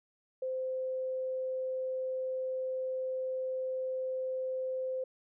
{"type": "tone", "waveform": "sine", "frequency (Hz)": 518, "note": "C5", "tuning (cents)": -17, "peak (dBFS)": -32, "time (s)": [0.42, 5.04], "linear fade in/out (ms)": 5, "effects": []}